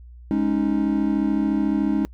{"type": "chord", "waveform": "triangle", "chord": "Ab suspended fourth", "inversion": "none", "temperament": "equal", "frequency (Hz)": [207.7, 277.2, 311.1], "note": ["Ab3", "Db4", "Eb4"], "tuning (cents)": [0, 0, 0], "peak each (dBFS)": -21, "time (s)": [0.31, 2.05], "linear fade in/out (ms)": 0, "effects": ["noise-tail reverb RT60 0.1 s tail -26 dB re dry", "added 60 Hz sine -40 dBFS peak until 2.13 s"]}